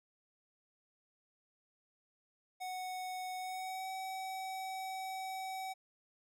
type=tone with pitch glide; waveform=square; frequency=740 to 759.5 Hz; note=F#5 to F#5; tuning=0 to +45 cents; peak=-40 dBFS; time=2.6-5.74 s; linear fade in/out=20 ms; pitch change=+45 cents; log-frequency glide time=3.38-3.89 s; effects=none